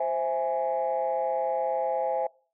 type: chord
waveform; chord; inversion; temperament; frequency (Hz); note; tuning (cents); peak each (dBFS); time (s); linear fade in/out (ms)
sine; C augmented; none; equal; 523.3 / 659.3 / 830.6; C5 / E5 / G#5; 0 / 0 / 0; -28; 0-2.27; 5
effects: noise-tail reverb RT60 0.4 s tail -24 dB re dry + tanh soft clip ceiling -18 dBFS